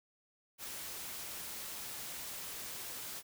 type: noise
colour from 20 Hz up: white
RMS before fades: -44 dBFS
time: 0.58-3.23 s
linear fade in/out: 50 ms
effects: none